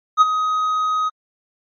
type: tone with ADSR envelope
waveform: triangle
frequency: 1258 Hz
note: D#6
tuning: 19 cents sharp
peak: -4 dBFS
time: 0.17-1.1 s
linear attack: 43 ms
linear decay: 25 ms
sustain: -11 dB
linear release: 25 ms
effects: MP3 32 kbps